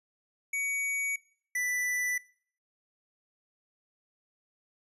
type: tone pair in turn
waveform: square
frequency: 2250 / 1981.5 Hz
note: C#7 / B6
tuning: +25 / +5 cents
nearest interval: major second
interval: 220 cents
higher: first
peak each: -30 / -29 dBFS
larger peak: second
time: 0.53-1.16 / 1.55-2.18 s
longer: neither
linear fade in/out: 5 ms
effects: noise-tail reverb RT60 0.5 s tail -20 dB re dry + resampled to 32000 Hz